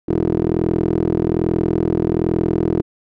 15% pulse tone with band-pass filter, 41.2 Hz, E1, in tune, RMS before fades -18 dBFS, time 0.08-2.82 s, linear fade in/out 10 ms, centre 310 Hz, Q 4.5, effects none

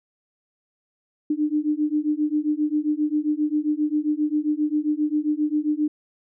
sine beating tone pair, 297.5 / 305 Hz, D4 / D#4, +22 / -34 cents, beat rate 7.5 Hz, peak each -23 dBFS, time 1.3-5.88 s, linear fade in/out 5 ms, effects none

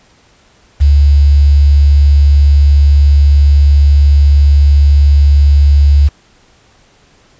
sine tone with quantisation, 71.5 Hz, D2, 46 cents flat, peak -3 dBFS, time 0.8-6.09 s, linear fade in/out 20 ms, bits 5, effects pink hiss -48 dBFS RMS until 7.39 s + resampled to 16000 Hz

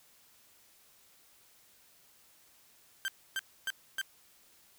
30% pulse tone bursts, 1568 Hz, G6, in tune, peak -29 dBFS, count 4, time 3.05-4.014 s, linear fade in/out 0 ms, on 31 ms, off 280 ms, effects white hiss -63 dBFS RMS until 4.78 s

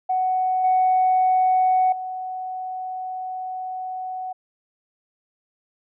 sine tone with level steps, 744 Hz, F#5, 9 cents sharp, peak -18 / -14 / -27 dBFS, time 0.09-4.33 s, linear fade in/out 10 ms, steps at 0.64 / 1.92 s, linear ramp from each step 5 ms, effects tanh soft clip ceiling -11 dBFS

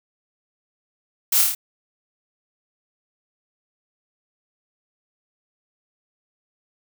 blue noise with echo, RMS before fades -19 dBFS, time 1.32-1.42 s, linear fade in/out 5 ms, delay 26 ms, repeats 5, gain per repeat -2 dB, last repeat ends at 1.55 s, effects none

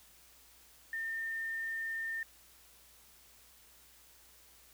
sine tone with quantisation, 1811 Hz, A6, 49 cents sharp, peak -35 dBFS, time 0.93-2.23 s, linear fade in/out 2 ms, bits 10, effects added 59 Hz sine -70 dBFS peak until 4.73 s + white hiss -61 dBFS RMS until 4.73 s

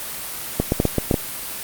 clicks, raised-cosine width 2 ms, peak -3 dBFS, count 7, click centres 0.6 / 0.721 / 0.801 / 0.853 / 0.983 / 1.112 / 1.142 s, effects white hiss -30 dBFS RMS until 1.63 s + Opus 32 kbps

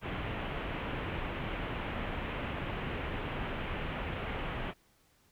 pink low-pass noise, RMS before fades -37 dBFS, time 0.01-4.74 s, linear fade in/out 50 ms, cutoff 3100 Hz, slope 48 dB/octave, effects pink hiss -68 dBFS RMS until 5.31 s

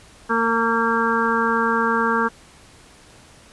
harmonic tone, 229 Hz, A#3, 31 cents flat, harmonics 1 / 2 / 4 / 5 / 6 / 7, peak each -24 / -24 / -24 / -24 / -24 / -24 dBFS, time 0.29-2.29 s, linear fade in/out 20 ms, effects pink hiss -48 dBFS RMS until 3.52 s + resampled to 24000 Hz

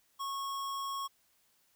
square tone, 1098 Hz, C#6, 17 cents flat, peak -36 dBFS, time 0.19-1.08 s, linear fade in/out 20 ms, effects white hiss -71 dBFS RMS until 1.75 s

